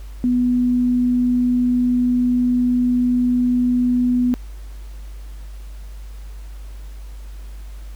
sine tone, 246.9 Hz, B3, in tune, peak -14 dBFS, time 0.24-4.34 s, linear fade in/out 0 ms, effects added 50 Hz sine -31 dBFS peak until 7.95 s + pink hiss -50 dBFS RMS until 7.95 s

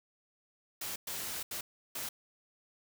white noise bursts at uneven times, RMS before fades -39 dBFS, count 4, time 0.81-0.96 / 1.07-1.43 / 1.51-1.61 / 1.95-2.09 s, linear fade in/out 5 ms, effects none

